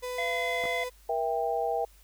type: tone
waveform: 35% pulse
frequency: 499.1 Hz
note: B4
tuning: 18 cents sharp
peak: -31 dBFS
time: 0.02-0.9 s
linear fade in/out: 20 ms
type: harmonic tone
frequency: 684 Hz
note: F5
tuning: 36 cents flat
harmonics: 1 / 3 / 5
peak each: -32 / -31 / -40 dBFS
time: 0.18-0.84 s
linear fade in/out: 5 ms
type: clicks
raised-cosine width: 1 ms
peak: -25 dBFS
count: 2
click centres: 0.639 / 0.655 s
type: chord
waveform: sine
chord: E diminished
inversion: second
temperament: just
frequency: 474.7 / 659.3 / 791.1 Hz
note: Bb4 / E5 / G5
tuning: +31 / 0 / +16 cents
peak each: -31 / -31 / -30 dBFS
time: 1.09-1.85 s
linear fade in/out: 5 ms
effects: added 50 Hz sine -55 dBFS peak until 2.03 s + white hiss -61 dBFS RMS until 2.03 s